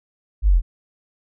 sine linear sweep, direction down, 54.2 to 37.96 Hz, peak -11 dBFS, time 0.42-0.62 s, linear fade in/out 50 ms, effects none

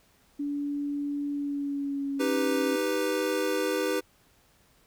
sine tone with pitch glide, 287.3 to 276.2 Hz, D4 to C#4, -38 to -6 cents, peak -28 dBFS, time 0.39-2.76 s, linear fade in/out 10 ms, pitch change -68 cents, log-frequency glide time 1.31-2.27 s
square chord, Eb augmented, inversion none, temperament equal, 311.1 / 392 / 493.9 Hz, Eb4 / G4 / B4, 0 / 0 / 0 cents, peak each -32 / -31 / -30 dBFS, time 2.19-4.01 s, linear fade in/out 20 ms
effects pink hiss -63 dBFS RMS until 4.86 s

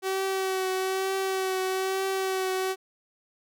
sawtooth tone with vibrato, 380 Hz, F#4, 46 cents sharp, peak -22 dBFS, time 0.02-2.76 s, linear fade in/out 50 ms, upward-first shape triangle, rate 1.1 Hz, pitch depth 25 cents each way, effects none

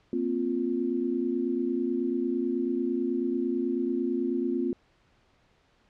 sine chord, Bb suspended second, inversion none, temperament just, 233.1 / 262.2 / 349.6 Hz, Bb3 / C4 / F4, 0 / +4 / +2 cents, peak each -32 / -29 / -29 dBFS, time 0.13-4.73 s, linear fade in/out 2 ms, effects pink hiss -65 dBFS RMS until 5.89 s + low-pass 4000 Hz 12 dB/octave

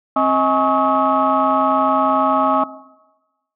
sine tone cluster, 264.7 / 632 / 835 / 1104 / 1278 Hz, C4 / D#5 / G#5 / C#6 / D#6, +20 / +27 / +9 / -7 / +46 cents, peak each -19 dBFS, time 0.16-2.64 s, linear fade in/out 5 ms, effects noise-tail reverb RT60 1.0 s tail -17 dB re dry + tanh soft clip ceiling -5 dBFS

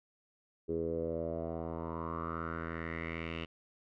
10% pulse tone with low-pass filter sweep, 82.41 Hz, E2, in tune, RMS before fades -38 dBFS, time 0.68-3.46 s, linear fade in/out 20 ms, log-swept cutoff 400 to 2800 Hz, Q 5.4, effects none

